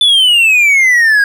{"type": "exponential sweep", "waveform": "triangle", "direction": "down", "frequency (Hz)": [3520, 1615], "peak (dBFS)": -4, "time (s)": [0.01, 1.24], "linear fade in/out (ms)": 2, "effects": []}